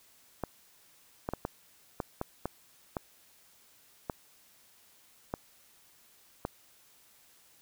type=clicks; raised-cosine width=1 ms; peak=-18 dBFS; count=11; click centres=0.437 / 1.289 / 1.336 / 1.451 / 2.002 / 2.214 / 2.456 / 2.968 / 4.098 / 5.339 / 6.451 s; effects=white hiss -62 dBFS RMS until 7.61 s